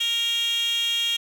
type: tone with high-pass filter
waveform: 10% pulse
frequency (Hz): 466.2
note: A#4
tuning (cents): 0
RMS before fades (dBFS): -24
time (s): 0-1.17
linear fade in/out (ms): 10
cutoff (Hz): 3200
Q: 8.8
effects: none